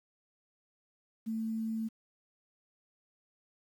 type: tone with quantisation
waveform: sine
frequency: 222.7 Hz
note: A3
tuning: 21 cents sharp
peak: -32 dBFS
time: 1.26-1.89 s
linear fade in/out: 20 ms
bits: 10
effects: none